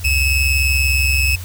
square ring-modulated tone, 1318.5 Hz, E6, in tune, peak -11 dBFS, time 0.04-1.36 s, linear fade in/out 10 ms, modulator 1250 Hz, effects added 89 Hz sine -27 dBFS peak until 1.44 s + white hiss -37 dBFS RMS until 1.44 s

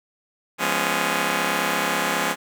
5% pulse chord, C# dominant seventh, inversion first, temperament just, 173.24 / 207.9 / 249.5 / 277.2 Hz, E#3 / G#3 / B3 / C#4, -14 / +2 / +18 / 0 cents, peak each -16 dBFS, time 0.58-2.36 s, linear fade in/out 50 ms, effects none

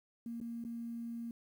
sine tone with dropouts, 233 Hz, A#3, 1 cent flat, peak -39 dBFS, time 0.26-1.31 s, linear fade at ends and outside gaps 2 ms, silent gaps 0.402-0.412 / 0.64-0.649 s, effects 11-bit

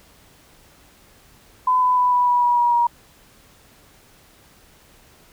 sine tone with pitch steps, 1010 / 1001.3 / 992.6 / 984.1 / 975.6 / 967.2 / 958.8 / 950.6 Hz, B5 / B5 / B5 / B5 / B5 / B5 / A#5 / A#5, +39 / +24 / +8 / -6 / -21 / -36 / +48 / +34 cents, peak -14 dBFS, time 1.67-2.87 s, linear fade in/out 5 ms, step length 150 ms, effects pink hiss -52 dBFS RMS until 5.32 s

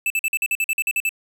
square tone bursts, 2637 Hz, E7, in tune, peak -19 dBFS, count 12, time 0.06-1.092 s, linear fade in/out 2 ms, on 42 ms, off 48 ms, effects none

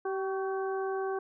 harmonic tone with a mistuned harmonic, 385 Hz, G4, 31 cents flat, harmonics 1 / 2 / 3 / 4, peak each -31 / -37 / -41 / -43 dBFS, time 0.05-1.19 s, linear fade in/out 5 ms, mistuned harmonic 3, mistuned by -44 cents, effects none

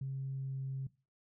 sine tone with pitch glide, 134.8 to 134.02 Hz, C#3 to C3, -48 to +42 cents, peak -35 dBFS, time 0.01-0.87 s, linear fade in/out 5 ms, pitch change -10 cents, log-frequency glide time 0.33-0.57 s, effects noise-tail reverb RT60 0.3 s tail -19 dB re dry + tanh soft clip ceiling -31 dBFS

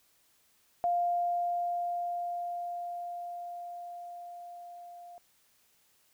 sine tone with level ramp, 700 Hz, F5, 4 cents sharp, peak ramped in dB -25 to -46 dBFS, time 0.84-5.18 s, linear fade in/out 0 ms, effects white hiss -68 dBFS RMS until 6.13 s

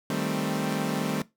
sawtooth chord, A half-diminished seventh, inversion second, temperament equal, 155.56 / 196 / 220 / 261.6 Hz, Eb3 / G3 / A3 / C4, 0 / 0 / 0 / 0 cents, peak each -28 dBFS, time 0.1-1.22 s, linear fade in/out 2 ms, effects noise-tail reverb RT60 0.2 s tail -19 dB re dry

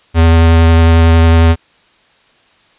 square tone with vibrato, 82.41 Hz, E2, in tune, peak -5 dBFS, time 0.14-1.56 s, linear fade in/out 50 ms, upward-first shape sine, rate 11 Hz, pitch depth 11 cents each way, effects white hiss -50 dBFS RMS until 2.78 s + resampled to 8000 Hz

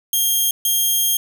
5% pulse tone bursts at uneven times, 3220 Hz, G7, 46 cents sharp, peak -7 dBFS, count 2, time 0.13-0.51 / 0.65-1.17 s, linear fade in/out 2 ms, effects none

